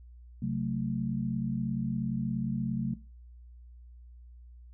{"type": "chord", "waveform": "sine", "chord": "F# diminished", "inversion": "second", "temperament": "just", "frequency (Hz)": [133.2, 185, 222], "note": ["C3", "F#3", "A3"], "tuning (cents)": [31, 0, 16], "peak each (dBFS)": -33, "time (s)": [0.42, 2.94], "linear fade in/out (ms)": 5, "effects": ["noise-tail reverb RT60 0.3 s tail -18 dB re dry", "added 60 Hz sine -48 dBFS peak until 4.73 s"]}